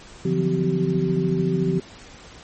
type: tone cluster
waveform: sine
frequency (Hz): 144.9 / 171.8 / 185.7 / 255.3 / 384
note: D3 / F3 / F#3 / C4 / G4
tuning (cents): -23 / -28 / +7 / -42 / -36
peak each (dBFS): -26 / -22 / -29 / -28 / -24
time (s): 0.25-1.8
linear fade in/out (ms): 5
effects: pink hiss -44 dBFS RMS until 2.43 s + MP3 32 kbps